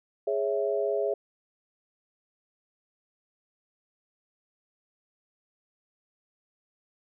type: chord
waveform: sine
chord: C# minor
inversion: second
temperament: equal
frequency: 415.3 / 554.4 / 659.3 Hz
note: G#4 / C#5 / E5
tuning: 0 / 0 / 0 cents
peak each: -28 / -30 / -30 dBFS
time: 0.27-1.14 s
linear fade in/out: 5 ms
effects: none